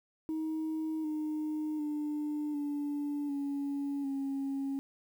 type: tone with pitch steps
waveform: sine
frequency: 315.7 / 306.9 / 298.3 / 290 / 281.9 / 274 Hz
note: D#4 / D#4 / D4 / D4 / C#4 / C#4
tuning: +25 / -24 / +27 / -22 / +29 / -20 cents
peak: -30 dBFS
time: 0.29-4.79 s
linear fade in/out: 0 ms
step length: 750 ms
effects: tanh soft clip ceiling -30 dBFS + 10-bit